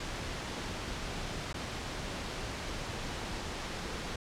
pink noise with dropouts, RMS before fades -38 dBFS, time 0-4.16 s, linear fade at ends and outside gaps 5 ms, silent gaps 1.53-1.541 s, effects low-pass 6000 Hz 12 dB/octave

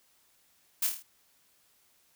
blue noise with echo, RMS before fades -28 dBFS, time 0.82-0.87 s, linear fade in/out 5 ms, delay 26 ms, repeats 6, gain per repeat -4 dB, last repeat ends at 1.026 s, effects white hiss -67 dBFS RMS until 2.15 s

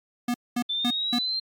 square tone bursts, 242.1 Hz, B3, 34 cents flat, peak -24 dBFS, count 4, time 0.28-1.188 s, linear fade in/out 5 ms, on 62 ms, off 220 ms
sine exponential sweep, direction up, 3520 to 4186 Hz, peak -25 dBFS, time 0.69-1.4 s, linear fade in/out 10 ms
effects AAC 64 kbps

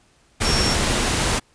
sine tone in noise, 5480 Hz, F8, 34 cents flat, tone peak -23 dBFS, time 0.44-0.75 s, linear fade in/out 20 ms, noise pink, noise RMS -20 dBFS, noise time 0.4-1.4 s, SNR -6 dB, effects pink hiss -58 dBFS RMS until 1.54 s + resampled to 22050 Hz

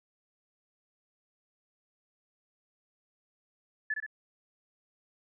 sine tone with echo, 1730 Hz, A6, 30 cents flat, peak -28 dBFS, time 3.9-3.94 s, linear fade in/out 5 ms, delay 62 ms, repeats 2, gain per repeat -4 dB, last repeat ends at 4.064 s, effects none

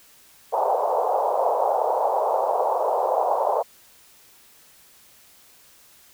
white band-pass noise, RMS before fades -22 dBFS, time 0.52-3.63 s, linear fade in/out 20 ms, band 470 to 930 Hz, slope 48 dB/octave, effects white hiss -53 dBFS RMS until 6.13 s

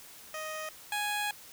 15% pulse tone pair in turn, 624 / 830.8 Hz, D#5 / G#5, +5 / 0 cents, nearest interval perfect fourth, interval 495 cents, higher second, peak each -30 / -24 dBFS, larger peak second, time 0.34-0.69 / 0.92-1.31 s, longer second, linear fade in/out 2 ms, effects white hiss -51 dBFS RMS until 1.52 s

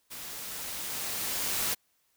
white noise with level ramp, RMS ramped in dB -42 to -29 dBFS, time 0.1-1.75 s, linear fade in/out 20 ms, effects white hiss -72 dBFS RMS until 2.16 s

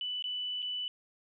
sine tone with dropouts, 2981 Hz, F#7, 12 cents sharp, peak -33 dBFS, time 0.01-0.88 s, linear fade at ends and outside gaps 1 ms, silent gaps 0.224-0.241 / 0.621-0.626 s, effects none

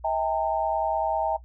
sine tone cluster, 642 / 798 / 908 Hz, E5 / G5 / A#5, -46 / +31 / -46 cents, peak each -27 dBFS, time 0.04-1.37 s, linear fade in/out 10 ms, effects noise-tail reverb RT60 0.1 s tail -18 dB re dry + added 60 Hz sine -44 dBFS peak until 1.44 s

